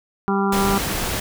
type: harmonic tone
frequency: 197.1 Hz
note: G3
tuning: 10 cents sharp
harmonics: 1 / 2 / 4 / 5 / 6 / 7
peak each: -20 / -23 / -26 / -27 / -28 / -28 dBFS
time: 0.28-0.78 s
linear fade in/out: 0 ms
type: noise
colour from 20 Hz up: pink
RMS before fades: -24 dBFS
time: 0.52-1.2 s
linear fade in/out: 5 ms
effects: none